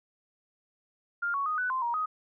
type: tone with pitch steps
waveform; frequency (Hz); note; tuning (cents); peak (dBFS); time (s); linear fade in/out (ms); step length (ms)
sine; 1402 / 1115 / 1244 / 1492 / 1039 / 945 / 1254; F6 / C#6 / D#6 / F#6 / C6 / A#5 / D#6; +6 / +10 / -1 / +14 / -12 / +23 / +13; -27; 1.22-2.06; 10; 120
effects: none